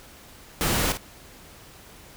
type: noise with echo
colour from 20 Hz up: pink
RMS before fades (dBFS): -24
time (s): 0.61-0.92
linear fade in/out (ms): 0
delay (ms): 51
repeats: 1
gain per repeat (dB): -9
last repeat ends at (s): 0.971
effects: pink hiss -48 dBFS RMS until 2.16 s